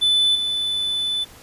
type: tone with level steps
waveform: triangle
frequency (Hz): 3501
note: A7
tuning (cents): -9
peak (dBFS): -13 / -19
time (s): 0.01-1.25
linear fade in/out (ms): 20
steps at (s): 0.35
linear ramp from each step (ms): 5
effects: pink hiss -45 dBFS RMS until 1.42 s + resampled to 32000 Hz